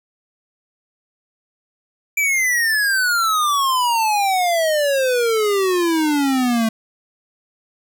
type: exponential sweep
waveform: square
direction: down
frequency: 2349 to 220 Hz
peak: -16 dBFS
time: 2.17-6.69 s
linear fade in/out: 5 ms
effects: none